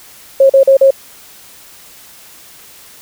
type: tone bursts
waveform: sine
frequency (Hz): 541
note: C#5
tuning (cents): -42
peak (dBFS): -3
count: 4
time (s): 0.4-0.907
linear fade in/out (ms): 5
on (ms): 96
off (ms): 41
effects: white hiss -39 dBFS RMS until 3.01 s